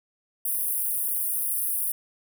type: high-pass noise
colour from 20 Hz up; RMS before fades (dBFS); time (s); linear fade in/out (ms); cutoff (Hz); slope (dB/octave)
pink; -27; 0.45-1.92; 5; 9400; 96
effects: none